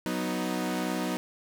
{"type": "chord", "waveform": "sawtooth", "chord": "B major", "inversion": "second", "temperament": "equal", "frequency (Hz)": [185, 246.9, 311.1], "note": ["F#3", "B3", "D#4"], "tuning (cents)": [0, 0, 0], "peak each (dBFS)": -29, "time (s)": [0.06, 1.17], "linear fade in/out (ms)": 0, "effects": []}